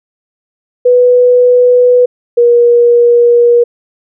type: tone pair in turn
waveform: sine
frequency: 493.9 / 477.1 Hz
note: B4 / A#4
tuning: 0 / +40 cents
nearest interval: minor second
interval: 60 cents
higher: first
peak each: -3 dBFS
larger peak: neither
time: 0.85-2.06 / 2.37-3.64 s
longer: second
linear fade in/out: 10 ms
effects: none